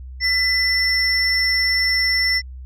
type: tone pair together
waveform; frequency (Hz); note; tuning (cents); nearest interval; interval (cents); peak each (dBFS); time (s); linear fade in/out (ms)
sine; 2002 / 5391; B6 / E8; +23 / +38; octave + perfect fourth; 1715; -17; 0.2-2.42; 50
effects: tanh soft clip ceiling -11 dBFS + added 64 Hz sine -32 dBFS peak until 2.65 s